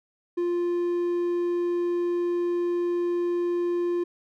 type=tone; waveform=triangle; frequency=349.2 Hz; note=F4; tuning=in tune; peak=-21 dBFS; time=0.37-4.04 s; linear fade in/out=10 ms; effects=none